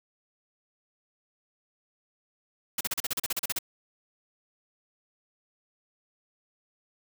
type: noise bursts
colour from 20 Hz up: white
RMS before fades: -29 dBFS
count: 13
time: 2.78-3.588 s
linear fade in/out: 5 ms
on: 28 ms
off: 37 ms
effects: none